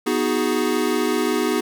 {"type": "chord", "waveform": "square", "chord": "G# minor seventh", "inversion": "first", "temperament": "equal with one note detuned", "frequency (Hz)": [246.9, 314.7, 370, 415.3], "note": ["B3", "D#4", "F#4", "G#4"], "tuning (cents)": [0, 20, 0, 0], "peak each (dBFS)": -25, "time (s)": [0.06, 1.61], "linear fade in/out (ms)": 10, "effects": []}